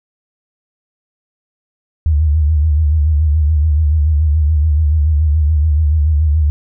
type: tone with vibrato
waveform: sine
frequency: 76.2 Hz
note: D#2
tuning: 36 cents flat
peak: -9 dBFS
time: 2.06-6.5 s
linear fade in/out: 0 ms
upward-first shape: sine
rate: 7 Hz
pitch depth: 90 cents each way
effects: none